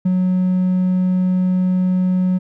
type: tone with ADSR envelope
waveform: triangle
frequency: 183.7 Hz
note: F#3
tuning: 12 cents flat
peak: -9 dBFS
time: 0.05-2.39 s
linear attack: 11 ms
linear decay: 24 ms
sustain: -2 dB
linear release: 23 ms
effects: tanh soft clip ceiling -7 dBFS